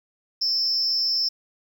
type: tone with amplitude modulation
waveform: sine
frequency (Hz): 5274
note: E8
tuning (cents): 0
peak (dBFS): -15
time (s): 0.41-1.29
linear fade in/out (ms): 10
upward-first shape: sine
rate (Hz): 240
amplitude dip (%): 95
effects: tanh soft clip ceiling -14 dBFS + 9-bit